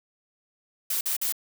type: noise bursts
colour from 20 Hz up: blue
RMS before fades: -27 dBFS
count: 3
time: 0.9-1.324 s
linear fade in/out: 5 ms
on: 110 ms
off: 47 ms
effects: none